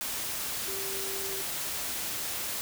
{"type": "tone in noise", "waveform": "sine", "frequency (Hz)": 389.5, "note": "G4", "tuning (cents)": -11, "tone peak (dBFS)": -39, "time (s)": [0.68, 1.41], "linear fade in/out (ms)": 0, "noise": "white", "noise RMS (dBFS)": -34, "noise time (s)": [0.01, 2.61], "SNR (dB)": -8, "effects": []}